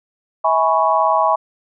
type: chord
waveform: sine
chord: C# minor seventh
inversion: first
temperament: equal with one note detuned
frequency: 647.2 / 830.6 / 987.8 / 1108.7 Hz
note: E5 / G#5 / B5 / C#6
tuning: -32 / 0 / 0 / 0 cents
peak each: -18 dBFS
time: 0.44-1.36 s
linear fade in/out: 10 ms
effects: none